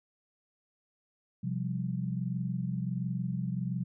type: chord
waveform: sine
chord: C suspended fourth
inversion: none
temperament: equal with one note detuned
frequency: 128.79 / 174.61 / 196 Hz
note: C3 / F3 / G3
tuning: -27 / 0 / 0 cents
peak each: -34 / -34 / -37 dBFS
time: 1.43-3.84 s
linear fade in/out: 10 ms
effects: none